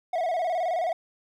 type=tone with vibrato; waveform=triangle; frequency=689 Hz; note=F5; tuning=24 cents flat; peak=-22 dBFS; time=0.13-0.93 s; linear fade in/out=5 ms; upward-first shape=square; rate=19 Hz; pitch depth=91 cents each way; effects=none